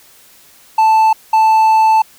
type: tone pair in turn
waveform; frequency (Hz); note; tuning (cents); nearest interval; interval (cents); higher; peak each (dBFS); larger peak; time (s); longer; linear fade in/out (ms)
triangle; 880 / 880; A5 / A5; 0 / 0; unison; 0; neither; -5; neither; 0.78-1.13 / 1.33-2.02; second; 5
effects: white hiss -45 dBFS RMS until 2.18 s